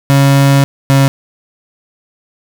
35% pulse tone pair in turn, 138.59 / 136.84 Hz, C#3 / C#3, 0 / -22 cents, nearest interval unison, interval 22 cents, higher first, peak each -4 dBFS, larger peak neither, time 0.1-0.64 / 0.9-1.08 s, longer first, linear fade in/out 0 ms, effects 7-bit

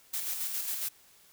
blue noise with tremolo, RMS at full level -33 dBFS, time 0.13-0.89 s, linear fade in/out 10 ms, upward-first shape square, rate 7.3 Hz, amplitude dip 35%, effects white hiss -60 dBFS RMS until 1.32 s

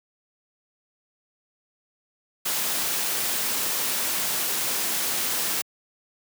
white noise, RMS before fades -26 dBFS, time 2.45-5.62 s, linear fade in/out 10 ms, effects high-pass 150 Hz 12 dB/octave

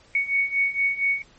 sine beating tone pair, 2224 / 2228.3 Hz, C#7 / C#7, +5 / +8 cents, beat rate 4.3 Hz, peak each -25 / -22 dBFS, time 0.15-1.22 s, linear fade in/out 2 ms, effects pink hiss -55 dBFS RMS until 1.38 s + MP3 32 kbps

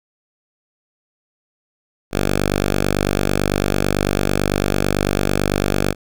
5% pulse tone, 49 Hz, G1, in tune, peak -5 dBFS, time 2.11-5.95 s, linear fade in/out 50 ms, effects none

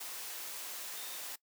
sine tone in noise, 3654 Hz, A#7, 35 cents flat, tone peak -52 dBFS, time 0.96-1.17 s, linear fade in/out 10 ms, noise white, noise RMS -43 dBFS, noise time 0-1.36 s, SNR -12 dB, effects noise-tail reverb RT60 0.1 s tail -20 dB re dry + high-pass 400 Hz 12 dB/octave

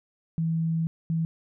sine tone bursts at uneven times, 163.3 Hz, E3, 16 cents flat, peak -23 dBFS, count 2, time 0.38-0.87 / 1.1-1.25 s, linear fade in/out 0 ms, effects none

